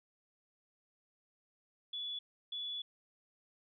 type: tone bursts at uneven times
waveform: sine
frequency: 3426 Hz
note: A7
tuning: 47 cents flat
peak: -38 dBFS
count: 2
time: 1.93-2.19 / 2.52-2.82 s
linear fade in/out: 5 ms
effects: none